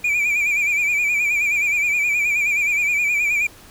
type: tone with vibrato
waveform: triangle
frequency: 2370 Hz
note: D7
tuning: 15 cents sharp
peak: -15 dBFS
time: 0.04-3.47 s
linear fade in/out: 5 ms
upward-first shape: sine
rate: 9.5 Hz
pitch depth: 68 cents each way
effects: pink hiss -45 dBFS RMS until 3.7 s